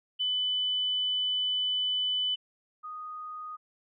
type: tone pair in turn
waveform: sine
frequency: 3000 / 1241.1 Hz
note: F#7 / D#6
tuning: +23 / -5 cents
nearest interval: octave + minor third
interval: 1528 cents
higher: first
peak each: -26 / -37 dBFS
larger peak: first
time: 0.19-2.36 / 2.83-3.57 s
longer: first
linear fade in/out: 20 ms
effects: none